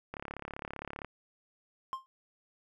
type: click train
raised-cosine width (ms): 0.5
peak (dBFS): -24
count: 33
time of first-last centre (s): 0.14-1.047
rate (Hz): 35.3
type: tone with exponential decay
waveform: triangle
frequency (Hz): 1056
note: C6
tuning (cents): +16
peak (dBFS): -28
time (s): 1.93-2.06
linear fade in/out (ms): 0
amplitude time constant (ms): 28
effects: none